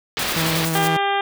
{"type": "low-pass noise", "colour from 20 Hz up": "white", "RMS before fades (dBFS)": -25, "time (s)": [0.17, 0.65], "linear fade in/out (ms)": 0, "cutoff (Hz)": 4500, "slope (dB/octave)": 24}
{"type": "noise with tremolo", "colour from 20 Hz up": "white", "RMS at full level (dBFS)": -26, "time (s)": [0.19, 0.88], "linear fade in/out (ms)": 2, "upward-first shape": "square", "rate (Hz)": 11, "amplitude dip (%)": 45}
{"type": "tone with vibrato", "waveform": "sawtooth", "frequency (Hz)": 162.1, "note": "E3", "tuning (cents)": -29, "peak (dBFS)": -17, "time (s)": [0.36, 0.97], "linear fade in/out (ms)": 5, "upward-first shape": "sine", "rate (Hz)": 10, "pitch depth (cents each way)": 19}
{"type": "harmonic tone", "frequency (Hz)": 398.6, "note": "G4", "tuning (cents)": 29, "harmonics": [1, 2, 3, 4, 5, 6, 7, 8, 9], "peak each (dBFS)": [-26, -20, -27, -27, -30, -33, -34, -30, -37], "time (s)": [0.75, 1.21], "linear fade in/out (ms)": 2}
{"effects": []}